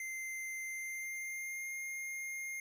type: tone with pitch glide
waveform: square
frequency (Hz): 2083 to 2124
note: C7 to C7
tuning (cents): -8 to +25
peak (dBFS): -40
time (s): 0-2.6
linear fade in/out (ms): 2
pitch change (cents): +33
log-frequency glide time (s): 0.63-1.75
effects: none